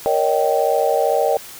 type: chord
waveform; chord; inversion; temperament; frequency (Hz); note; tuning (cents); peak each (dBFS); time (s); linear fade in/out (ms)
sine; Eb dominant seventh; second; just; 466.7 / 560 / 622.3 / 777.8; Bb4 / Db5 / Eb5 / G5; +2 / +18 / 0 / -14; -20; 0.06-1.37; 0
effects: white hiss -37 dBFS RMS until 1.59 s